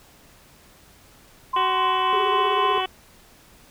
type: tone with tremolo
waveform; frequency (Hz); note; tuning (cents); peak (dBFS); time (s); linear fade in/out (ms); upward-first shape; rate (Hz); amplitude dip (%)
sine; 1043; C6; -6; -19; 1.53-2.81; 10; sine; 3.8; 30
type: harmonic tone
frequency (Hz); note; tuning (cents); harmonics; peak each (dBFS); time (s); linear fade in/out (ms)
374.9; F#4; +23; 1 / 2 / 3 / 4 / 5 / 6 / 7 / 8 / 9; -30 / -27 / -31 / -36 / -36 / -37 / -34 / -30 / -36; 1.56-2.86; 5
type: tone with vibrato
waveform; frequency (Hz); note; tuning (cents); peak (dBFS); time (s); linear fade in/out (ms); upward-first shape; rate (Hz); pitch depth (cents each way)
triangle; 407.8; G#4; -32; -23; 2.13-2.78; 0; sine; 16; 69
effects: pink hiss -52 dBFS RMS until 3.7 s